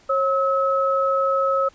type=tone pair together; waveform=sine; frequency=543 / 1290 Hz; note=C#5 / E6; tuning=-36 / -38 cents; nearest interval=octave + minor third; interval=1498 cents; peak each=-20 dBFS; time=0.09-1.69 s; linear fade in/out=10 ms; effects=pink hiss -54 dBFS RMS until 1.74 s + resampled to 16000 Hz